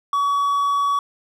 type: tone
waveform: triangle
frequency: 1132 Hz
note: C#6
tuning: 36 cents sharp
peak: -15 dBFS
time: 0.13-0.99 s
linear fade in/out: 2 ms
effects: none